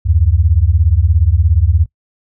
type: beating tone pair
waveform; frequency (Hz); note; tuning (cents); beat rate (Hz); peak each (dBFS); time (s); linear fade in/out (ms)
sine; 73.6 / 90.6; D2 / F#2; +4 / -36; 17; -11; 0.05-1.86; 20
effects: noise-tail reverb RT60 0.1 s tail -22 dB re dry